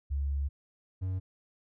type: tone pair in turn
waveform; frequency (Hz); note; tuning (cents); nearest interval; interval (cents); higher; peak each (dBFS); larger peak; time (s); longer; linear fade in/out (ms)
sine / triangle; 70 / 93.44; C#2 / F#2; +18 / +18; perfect fourth; 500; second; -28; neither; 0.1-0.49 / 1.01-1.2; first; 20
effects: none